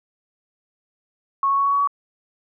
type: tone with pitch steps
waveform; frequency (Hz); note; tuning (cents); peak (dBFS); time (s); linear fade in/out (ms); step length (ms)
sine; 1100 / 1106.4 / 1112.8 / 1119.2 / 1125.7 / 1132.2; C#6 / C#6 / C#6 / C#6 / C#6 / C#6; -14 / -4 / +6 / +16 / +26 / +36; -16; 1.43-1.874; 2; 74
effects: none